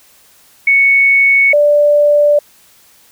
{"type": "tone pair in turn", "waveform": "sine", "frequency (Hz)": [2217, 587.2], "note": ["C#7", "D5"], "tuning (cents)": [0, 0], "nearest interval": "octave + major seventh", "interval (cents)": 2300, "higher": "first", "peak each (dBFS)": [-6, -6], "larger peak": "neither", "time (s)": [[0.67, 1.53], [1.53, 2.39]], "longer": "neither", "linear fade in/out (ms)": 5, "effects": ["white hiss -47 dBFS RMS until 3.11 s"]}